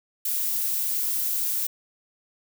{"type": "noise", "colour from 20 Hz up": "violet", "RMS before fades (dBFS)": -26, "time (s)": [0.25, 1.67], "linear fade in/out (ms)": 5, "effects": []}